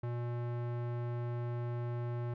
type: tone with low-pass filter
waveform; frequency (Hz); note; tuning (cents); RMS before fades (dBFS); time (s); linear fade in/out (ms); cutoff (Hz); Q
square; 120; B2; -49; -37; 0.03-2.34; 5; 1400; 0.66
effects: none